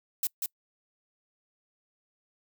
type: noise with echo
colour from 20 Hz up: violet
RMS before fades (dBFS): -28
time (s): 0.23-0.27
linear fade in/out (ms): 2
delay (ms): 190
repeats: 1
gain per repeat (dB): -3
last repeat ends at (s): 0.46
effects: noise-tail reverb RT60 0.1 s tail -25 dB re dry